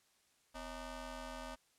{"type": "ring-modulated tone", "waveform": "15% pulse", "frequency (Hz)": 295.6, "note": "D4", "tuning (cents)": 11, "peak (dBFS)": -35, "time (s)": [0.54, 1.56], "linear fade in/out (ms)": 20, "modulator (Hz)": 336, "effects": ["white hiss -73 dBFS RMS until 1.78 s", "low-pass 10000 Hz 12 dB/octave"]}